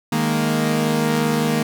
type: chord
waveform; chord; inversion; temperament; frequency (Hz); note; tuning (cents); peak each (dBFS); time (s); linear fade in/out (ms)
sawtooth; D# suspended fourth; none; equal; 155.56 / 207.7 / 233.1; D#3 / G#3 / A#3; 0 / 0 / 0; -18 / -21 / -16; 0.12-1.63; 5
effects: none